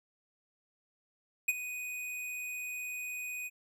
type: tone with ADSR envelope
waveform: square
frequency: 2489 Hz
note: D#7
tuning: in tune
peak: -24 dBFS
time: 1.48-3.5 s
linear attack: 8 ms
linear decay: 33 ms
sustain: -14 dB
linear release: 34 ms
effects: none